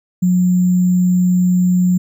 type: tone with sample-and-hold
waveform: sine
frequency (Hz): 180.4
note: F#3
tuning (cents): -44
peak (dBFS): -10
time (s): 0.22-1.98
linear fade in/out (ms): 10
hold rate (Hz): 7350
effects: none